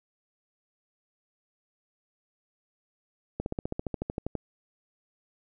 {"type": "slowing click train", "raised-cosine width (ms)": 2, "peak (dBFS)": -17, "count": 14, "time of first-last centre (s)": [3.4, 4.353], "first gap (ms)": 61, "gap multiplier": 1.03, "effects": []}